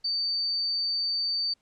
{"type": "tone", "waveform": "sine", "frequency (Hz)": 4588, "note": "D8", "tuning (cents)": -41, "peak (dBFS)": -25, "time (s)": [0.04, 1.54], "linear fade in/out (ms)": 10, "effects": ["pink hiss -70 dBFS RMS until 1.61 s", "low-pass 8000 Hz 12 dB/octave"]}